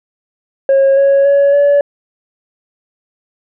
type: tone with pitch steps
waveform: sine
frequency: 544 / 553.2 / 562.5 / 572 Hz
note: C#5 / C#5 / C#5 / D5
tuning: -33 / -4 / +25 / -46 cents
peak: -4 dBFS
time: 0.69-1.81 s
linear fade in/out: 2 ms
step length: 280 ms
effects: tanh soft clip ceiling -5 dBFS